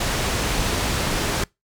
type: low-pass noise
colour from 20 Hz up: pink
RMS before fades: -23 dBFS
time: 0-1.44 s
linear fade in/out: 5 ms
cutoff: 8700 Hz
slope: 12 dB/octave
effects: noise-tail reverb RT60 0.2 s tail -25 dB re dry